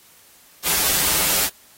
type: noise with comb filter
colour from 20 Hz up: white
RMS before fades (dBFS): -19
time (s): 0.63-1.5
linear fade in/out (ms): 50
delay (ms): 8.5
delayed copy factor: -1
effects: white hiss -51 dBFS RMS until 1.77 s + AAC 48 kbps